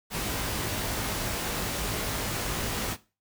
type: noise with comb filter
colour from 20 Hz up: pink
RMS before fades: -31 dBFS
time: 0.1-2.97 s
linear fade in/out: 50 ms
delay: 19 ms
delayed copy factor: +0.55
effects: noise-tail reverb RT60 0.3 s tail -17 dB re dry